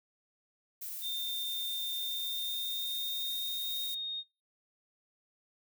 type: noise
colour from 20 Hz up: violet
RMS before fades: -41 dBFS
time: 0.81-3.95 s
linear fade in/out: 10 ms
type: tone with pitch glide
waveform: sine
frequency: 3620 to 3709 Hz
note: A7 to A#7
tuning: +48 to -9 cents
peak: -34 dBFS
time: 1.01-4.24 s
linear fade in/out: 50 ms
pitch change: +43 cents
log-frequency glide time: 1.95-3.91 s
effects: noise-tail reverb RT60 0.3 s tail -23 dB re dry